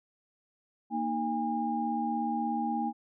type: tone cluster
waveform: sine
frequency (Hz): 232.8 / 309.4 / 812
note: A#3 / D#4 / G#5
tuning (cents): -2 / -10 / -39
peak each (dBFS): -32 / -36 / -31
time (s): 0.9-2.93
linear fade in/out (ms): 50
effects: none